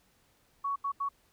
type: tone bursts at uneven times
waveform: sine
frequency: 1118 Hz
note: C#6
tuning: 14 cents sharp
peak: -29 dBFS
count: 3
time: 0.64-0.76 / 0.84-0.92 / 1-1.09 s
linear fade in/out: 10 ms
effects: pink hiss -68 dBFS RMS until 1.32 s